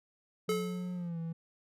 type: tone with pitch glide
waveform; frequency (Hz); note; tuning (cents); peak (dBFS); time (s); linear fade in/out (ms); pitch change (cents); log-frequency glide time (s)
triangle; 180 to 165.06; F#3 to E3; -47 to +3; -33; 0.48-1.33; 10; -150; 0.94-1.19
type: tone with exponential decay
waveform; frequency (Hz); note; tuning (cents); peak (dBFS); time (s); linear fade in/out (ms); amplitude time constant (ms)
square; 431.4; A4; -34; -28; 0.49-1.09; 2; 130
type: clicks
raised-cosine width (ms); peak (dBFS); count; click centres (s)
0.5; -36; 2; 0.494 / 0.517
effects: resampled to 32000 Hz